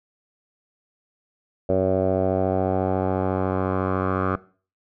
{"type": "tone with low-pass filter sweep", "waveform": "10% pulse", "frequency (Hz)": 94, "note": "F#2", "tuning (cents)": 28, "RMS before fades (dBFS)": -22, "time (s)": [1.69, 4.36], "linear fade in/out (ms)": 5, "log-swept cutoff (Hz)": [580, 1200], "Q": 4.2, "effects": ["noise-tail reverb RT60 0.4 s tail -19 dB re dry"]}